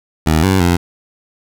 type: tone with pitch steps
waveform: 15% pulse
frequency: 78.9 / 95.1 / 87.3 Hz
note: D#2 / F#2 / F2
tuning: +25 / +48 / 0 cents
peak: -4 dBFS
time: 0.26-0.77 s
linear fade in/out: 10 ms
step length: 170 ms
effects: none